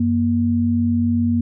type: tone pair together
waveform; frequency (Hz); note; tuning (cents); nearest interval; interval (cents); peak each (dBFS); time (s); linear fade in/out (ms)
sine; 94 / 236.9; F#2 / A#3; +28 / +28; octave + major third; 1600; -21 / -16; 0-1.41; 5
effects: none